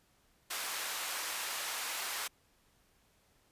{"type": "high-pass noise", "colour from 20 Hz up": "pink", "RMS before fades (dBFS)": -38, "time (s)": [0.5, 2.28], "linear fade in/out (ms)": 10, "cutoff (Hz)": 1000, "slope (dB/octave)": 12, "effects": ["pink hiss -70 dBFS RMS until 3.51 s", "resampled to 32000 Hz"]}